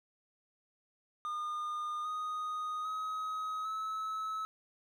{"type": "tone with pitch steps", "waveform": "triangle", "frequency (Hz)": [1217, 1242.6, 1268.7, 1295.3], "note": ["D#6", "D#6", "D#6", "E6"], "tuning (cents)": [-39, -3, 33, -31], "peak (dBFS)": -33, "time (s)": [1.25, 4.45], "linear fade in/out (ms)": 0, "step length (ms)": 800, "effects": []}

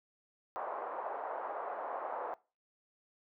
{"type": "band-pass noise", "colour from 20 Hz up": "pink", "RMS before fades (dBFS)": -40, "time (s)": [0.56, 2.34], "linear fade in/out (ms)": 0, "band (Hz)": [560, 1100], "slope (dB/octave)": 24, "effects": ["noise-tail reverb RT60 0.3 s tail -21 dB re dry"]}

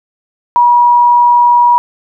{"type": "tone", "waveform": "sine", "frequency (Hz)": 963, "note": "B5", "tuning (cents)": -44, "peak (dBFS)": -4, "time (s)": [0.56, 1.78], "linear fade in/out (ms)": 0, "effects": []}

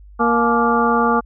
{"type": "harmonic tone with a mistuned harmonic", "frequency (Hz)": 234.3, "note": "A#3", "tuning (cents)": 9, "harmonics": [1, 2, 3, 4, 5, 6], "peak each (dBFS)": [-19, -20, -24, -20, -18, -24], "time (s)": [0.19, 1.21], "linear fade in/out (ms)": 20, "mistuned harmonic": 4, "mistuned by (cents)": -150, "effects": ["added 50 Hz sine -39 dBFS peak until 1.25 s"]}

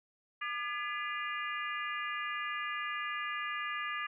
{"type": "harmonic tone with a mistuned harmonic", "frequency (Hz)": 402.4, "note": "G4", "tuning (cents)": 45, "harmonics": [3, 4, 5, 6, 7], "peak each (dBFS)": [-38, -40, -42, -44, -45], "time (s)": [0.41, 4.07], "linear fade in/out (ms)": 10, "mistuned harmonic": 4, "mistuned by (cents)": 88, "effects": []}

